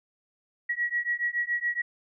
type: beating tone pair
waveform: sine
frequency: 1914 / 1921.1 Hz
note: A#6 / B6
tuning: +45 / -48 cents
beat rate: 7.1 Hz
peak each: -29 dBFS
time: 0.69-1.82 s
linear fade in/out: 10 ms
effects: none